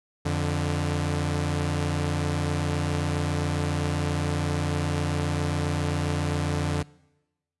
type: tone pair together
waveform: sawtooth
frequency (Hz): 87.21 / 146.83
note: F2 / D3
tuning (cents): -2 / 0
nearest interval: major sixth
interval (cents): 902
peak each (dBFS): -23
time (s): 0.25-6.83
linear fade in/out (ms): 10
effects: noise-tail reverb RT60 1.0 s tail -23 dB re dry + resampled to 24000 Hz